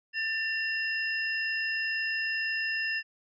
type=tone cluster; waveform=sine; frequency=1782 / 2744 / 5100 Hz; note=A6 / F7 / D#8; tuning=+22 / -31 / +42 cents; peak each=-30 / -33 / -38 dBFS; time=0.13-3.03 s; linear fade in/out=50 ms; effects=none